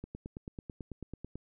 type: click train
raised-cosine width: 3 ms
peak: -28 dBFS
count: 13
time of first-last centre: 0.04-1.356 s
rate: 9.12 Hz
effects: none